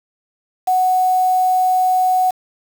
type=tone with quantisation; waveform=sine; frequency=740 Hz; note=F#5; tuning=in tune; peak=-12 dBFS; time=0.67-2.31 s; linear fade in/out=10 ms; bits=5; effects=none